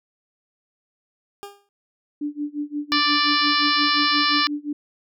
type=tone with exponential decay; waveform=20% pulse; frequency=403.4 Hz; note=G4; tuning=50 cents sharp; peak=-26 dBFS; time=1.43-1.69 s; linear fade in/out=0 ms; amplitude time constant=55 ms
type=tone with tremolo; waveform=sine; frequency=293.7 Hz; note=D4; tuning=in tune; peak=-22 dBFS; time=2.21-4.73 s; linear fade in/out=5 ms; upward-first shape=sine; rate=5.7 Hz; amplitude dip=95%
type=harmonic tone; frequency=587.3 Hz; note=D5; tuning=in tune; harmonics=2 / 3 / 4 / 5 / 6 / 7 / 8 / 9; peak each=-22 / -25 / -27 / -27 / -29 / -25 / -28 / -26 dBFS; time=2.92-4.47 s; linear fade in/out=0 ms
effects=none